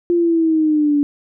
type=exponential sweep; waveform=sine; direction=down; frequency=349.2 to 286.2 Hz; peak=-12 dBFS; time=0.1-1.03 s; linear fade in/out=0 ms; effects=none